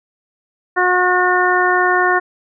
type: harmonic tone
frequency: 362.4 Hz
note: F#4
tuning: 36 cents flat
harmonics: 1 / 2 / 3 / 4 / 5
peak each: -18 / -18 / -18 / -18 / -18 dBFS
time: 0.76-2.2 s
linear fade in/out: 20 ms
effects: none